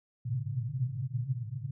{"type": "band-pass noise", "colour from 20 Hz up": "white", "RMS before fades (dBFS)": -34, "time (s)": [0.25, 1.71], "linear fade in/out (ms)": 5, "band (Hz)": [110, 140], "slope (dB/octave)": 96, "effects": []}